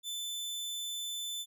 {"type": "tone", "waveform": "sawtooth", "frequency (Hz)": 3520, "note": "A7", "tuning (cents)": 0, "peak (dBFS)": -33, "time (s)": [0.03, 1.46], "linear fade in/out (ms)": 50, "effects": []}